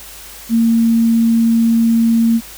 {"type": "tone", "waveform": "sine", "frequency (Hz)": 229, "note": "A#3", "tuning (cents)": -31, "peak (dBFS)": -9, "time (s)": [0.49, 2.41], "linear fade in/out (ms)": 50, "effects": ["added 50 Hz sine -43 dBFS peak until 2.57 s", "white hiss -35 dBFS RMS until 2.57 s"]}